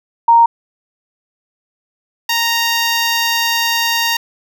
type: tone pair in turn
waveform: sine / 10% pulse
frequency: 930 / 930 Hz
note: A#5 / A#5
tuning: -4 / -4 cents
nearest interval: unison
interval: 0 cents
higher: neither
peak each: -5 dBFS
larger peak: neither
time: 0.28-0.46 / 2.29-4.17 s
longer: second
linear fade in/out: 5 ms
effects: none